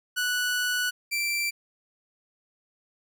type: tone pair in turn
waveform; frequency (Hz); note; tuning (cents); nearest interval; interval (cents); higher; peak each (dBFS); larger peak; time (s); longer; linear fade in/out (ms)
sawtooth; 1478 / 2346; F#6 / D7; -2 / -2; minor sixth; 800; second; -21 / -22; first; 0.16-0.91 / 1.11-1.51; first; 20
effects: none